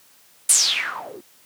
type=noise with low-pass filter sweep; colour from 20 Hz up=blue; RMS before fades=-21 dBFS; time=0.49-1.21 s; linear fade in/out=5 ms; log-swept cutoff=10000 to 310 Hz; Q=7.6; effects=white hiss -54 dBFS RMS until 1.45 s + high-pass 100 Hz 12 dB/octave